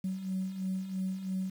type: beating tone pair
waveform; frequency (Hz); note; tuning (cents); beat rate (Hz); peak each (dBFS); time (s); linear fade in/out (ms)
sine; 186.2 / 189.2; F#3 / F#3; +11 / +39; 3; -38 / -32; 0.04-1.5; 5
effects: tanh soft clip ceiling -26 dBFS + 9-bit